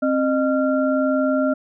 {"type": "tone cluster", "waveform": "sine", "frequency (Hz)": [265.2, 613, 1379], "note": ["C4", "D#5", "F6"], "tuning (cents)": [23, -26, -22], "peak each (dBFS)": [-19, -20, -27], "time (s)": [0.02, 1.54], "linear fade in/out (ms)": 10, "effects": []}